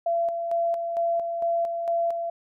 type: tone with tremolo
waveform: sine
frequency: 678 Hz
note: E5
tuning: 49 cents sharp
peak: -21 dBFS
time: 0.06-2.3 s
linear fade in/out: 5 ms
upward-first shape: square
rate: 2.2 Hz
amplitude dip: 45%
effects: none